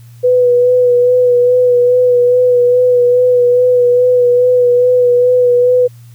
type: tone with vibrato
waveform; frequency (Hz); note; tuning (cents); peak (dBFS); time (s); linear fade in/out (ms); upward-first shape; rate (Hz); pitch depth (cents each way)
sine; 493.9; B4; 0; -6; 0.23-5.88; 20; sine; 2.4; 24
effects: added 118 Hz sine -34 dBFS peak until 6.14 s + white hiss -50 dBFS RMS until 6.14 s